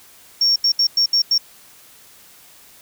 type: tone bursts at uneven times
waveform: sine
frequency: 5510 Hz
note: F8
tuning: 24 cents flat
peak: -11 dBFS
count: 6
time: 0.41-0.56 / 0.64-0.72 / 0.79-0.87 / 0.97-1.06 / 1.13-1.22 / 1.31-1.38 s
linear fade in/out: 5 ms
effects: tanh soft clip ceiling -10 dBFS + white hiss -47 dBFS RMS until 2.81 s